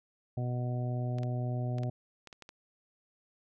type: harmonic tone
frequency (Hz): 123.47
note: B2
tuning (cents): 0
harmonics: 1 / 2 / 3 / 4 / 5 / 6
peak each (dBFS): -31 / -41 / -45 / -51 / -43 / -46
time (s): 0.37-1.9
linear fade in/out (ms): 5
type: clicks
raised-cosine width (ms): 0.2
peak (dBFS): -30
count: 8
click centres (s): 1.185 / 1.233 / 1.784 / 1.834 / 2.273 / 2.328 / 2.423 / 2.491
effects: none